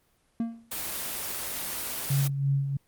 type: tone with exponential decay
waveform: triangle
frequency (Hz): 230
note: A#3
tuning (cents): -23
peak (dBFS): -21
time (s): 0.4-0.71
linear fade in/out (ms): 2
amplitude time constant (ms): 66
type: noise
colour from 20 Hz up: white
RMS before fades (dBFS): -33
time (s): 0.71-2.28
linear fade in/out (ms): 10
type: tone with tremolo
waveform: sine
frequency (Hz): 138.59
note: C#3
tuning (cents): 0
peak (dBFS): -21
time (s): 2.1-2.77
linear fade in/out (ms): 5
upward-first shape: sine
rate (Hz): 3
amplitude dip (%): 55
effects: pink hiss -68 dBFS RMS until 2.87 s + Opus 24 kbps